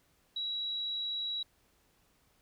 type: tone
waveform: sine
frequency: 3888 Hz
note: B7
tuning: 28 cents flat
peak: -33 dBFS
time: 0.36-1.43 s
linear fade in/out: 5 ms
effects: pink hiss -70 dBFS RMS until 2.41 s